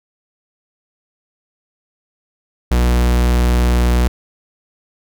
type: tone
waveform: 45% pulse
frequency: 60.6 Hz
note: B1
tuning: 32 cents flat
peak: -11 dBFS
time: 2.71-4.08 s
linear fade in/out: 5 ms
effects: none